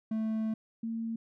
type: tone pair in turn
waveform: triangle / sine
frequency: 220 / 227.1 Hz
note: A3 / A#3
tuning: 0 / -45 cents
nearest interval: minor second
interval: 55 cents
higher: second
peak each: -27 / -32 dBFS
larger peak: first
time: 0.11-0.54 / 0.83-1.16 s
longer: first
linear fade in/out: 5 ms
effects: none